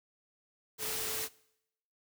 sine tone in noise, 438.5 Hz, A4, 6 cents flat, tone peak -45 dBFS, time 0.78-1.29 s, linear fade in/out 50 ms, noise white, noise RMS -36 dBFS, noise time 0.78-1.29 s, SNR -12 dB, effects noise-tail reverb RT60 0.8 s tail -22 dB re dry

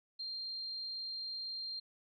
sine tone, 4186 Hz, C8, in tune, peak -39 dBFS, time 0.19-1.8 s, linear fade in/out 10 ms, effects none

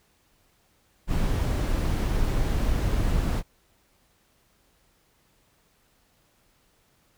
brown noise, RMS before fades -24 dBFS, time 1.07-3.43 s, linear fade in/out 50 ms, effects pink hiss -65 dBFS RMS until 7.17 s

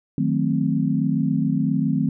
sine chord, D# diminished seventh, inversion none, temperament equal with one note detuned, 155.56 / 182.87 / 220 / 261.6 Hz, D#3 / F#3 / A3 / C4, 0 / -20 / 0 / 0 cents, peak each -23 / -25 / -24 / -23 dBFS, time 0.18-2.09 s, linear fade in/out 2 ms, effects none

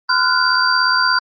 sine tone cluster, 1022 / 1403 / 1480 / 4698 Hz, C6 / F6 / F#6 / D8, -41 / +8 / 0 / 0 cents, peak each -18 dBFS, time 0.09-1.19 s, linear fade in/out 5 ms, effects Opus 24 kbps

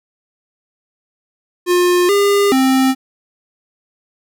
square tone with pitch steps, 355.9 / 403.5 / 263.3 Hz, F4 / G#4 / C4, +33 / -50 / +11 cents, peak -11 dBFS, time 1.66-2.95 s, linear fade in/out 50 ms, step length 430 ms, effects none

